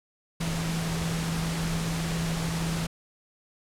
sine tone in noise, 164.81 Hz, E3, in tune, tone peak -28 dBFS, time 0.4-2.87 s, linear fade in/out 10 ms, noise pink, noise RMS -33 dBFS, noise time 0.4-2.87 s, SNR +2 dB, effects low-pass 10000 Hz 12 dB/octave

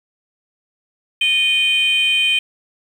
sine tone pair together, 2468 / 3108 Hz, D#7 / G7, -15 / -16 cents, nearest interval major third, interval 399 cents, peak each -14 dBFS, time 1.21-2.39 s, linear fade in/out 5 ms, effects tanh soft clip ceiling -10 dBFS + 7-bit

